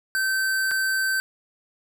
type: tone with dropouts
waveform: square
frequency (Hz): 1546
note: G6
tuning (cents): -24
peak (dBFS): -22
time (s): 0.15-1.2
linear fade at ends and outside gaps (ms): 0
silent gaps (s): 0.711-0.715
effects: none